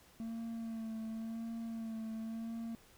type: tone with vibrato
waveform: triangle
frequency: 225.3 Hz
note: A3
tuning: 41 cents sharp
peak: -37 dBFS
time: 0.2-2.75 s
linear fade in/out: 0 ms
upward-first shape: sine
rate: 0.93 Hz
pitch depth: 28 cents each way
effects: pink hiss -63 dBFS RMS until 2.97 s